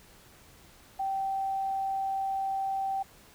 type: tone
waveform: sine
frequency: 777 Hz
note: G5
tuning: 16 cents flat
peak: -28 dBFS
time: 0.99-3.03 s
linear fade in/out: 10 ms
effects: pink hiss -56 dBFS RMS until 3.34 s